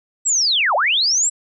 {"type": "linear two-way sweep", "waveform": "sine", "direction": "down then up", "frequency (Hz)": [7890, 540, 7890], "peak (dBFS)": -14, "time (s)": [0.25, 1.3], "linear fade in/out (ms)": 20, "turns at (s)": 0.75, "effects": []}